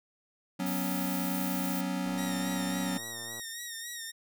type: chord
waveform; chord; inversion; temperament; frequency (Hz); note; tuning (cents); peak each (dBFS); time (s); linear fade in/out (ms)
square; F# suspended fourth; none; equal; 185 / 246.9 / 277.2; F#3 / B3 / C#4; 0 / 0 / 0; -34 / -38 / -36; 0.59-2.98; 10
type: noise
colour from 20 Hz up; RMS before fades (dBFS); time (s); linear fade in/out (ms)
violet; -38; 0.66-1.81; 5
type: click train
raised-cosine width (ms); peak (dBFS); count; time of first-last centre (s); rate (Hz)
1; -34; 156; 2.06-3.396; 116
type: tone with vibrato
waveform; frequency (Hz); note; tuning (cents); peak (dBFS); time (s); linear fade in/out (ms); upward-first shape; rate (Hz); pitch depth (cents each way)
10% pulse; 1866; A#6; +1; -29; 2.17-4.12; 20; sine; 3.6; 53
effects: none